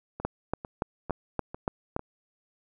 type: two click trains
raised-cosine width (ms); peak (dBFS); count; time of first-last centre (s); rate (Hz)
1; -23 / -13; 5 / 7; 0.2-1.994 / 0.25-1.964; 2.23 / 3.5
effects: none